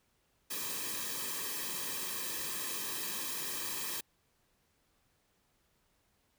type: noise with comb filter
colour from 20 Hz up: white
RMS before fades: -38 dBFS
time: 0.5-4.01 s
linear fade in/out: 10 ms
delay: 1.4 ms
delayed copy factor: -0.85
effects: pink hiss -74 dBFS RMS until 6.38 s